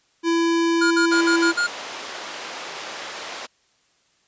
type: tone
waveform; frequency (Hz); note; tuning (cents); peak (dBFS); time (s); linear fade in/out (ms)
square; 334.3; E4; +24; -18; 0.23-1.54; 50
type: tone bursts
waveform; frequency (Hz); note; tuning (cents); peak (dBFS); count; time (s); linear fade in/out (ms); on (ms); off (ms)
square; 1420; F6; +28; -19; 6; 0.81-1.67; 10; 100; 52
type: band-pass noise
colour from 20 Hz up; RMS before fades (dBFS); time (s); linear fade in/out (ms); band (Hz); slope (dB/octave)
pink; -34; 1.1-3.47; 20; 550 to 6200; 12
effects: white hiss -63 dBFS RMS until 4.27 s + resampled to 16000 Hz